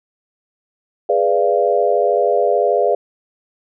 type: chord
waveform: sine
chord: G# diminished seventh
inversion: none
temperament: equal with one note detuned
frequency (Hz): 415.3 / 493.9 / 587.3 / 689.2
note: G#4 / B4 / D5 / F5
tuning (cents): 0 / 0 / 0 / -23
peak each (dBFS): -18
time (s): 1.09-2.95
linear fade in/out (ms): 5
effects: none